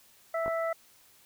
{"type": "harmonic tone", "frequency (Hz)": 659.3, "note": "E5", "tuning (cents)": 0, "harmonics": [1, 2, 3], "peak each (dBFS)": [-29, -35, -39], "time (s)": [0.34, 0.73], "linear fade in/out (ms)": 5}
{"type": "clicks", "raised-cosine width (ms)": 1, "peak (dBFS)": -23, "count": 2, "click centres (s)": [0.461, 0.48]}
{"effects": ["white hiss -60 dBFS RMS until 1.25 s"]}